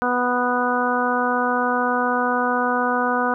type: harmonic tone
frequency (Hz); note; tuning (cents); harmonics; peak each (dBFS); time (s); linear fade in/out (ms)
246.9; B3; 0; 1 / 2 / 3 / 4 / 5 / 6; -25 / -25 / -25 / -25 / -25 / -25; 0.02-3.34; 0
effects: none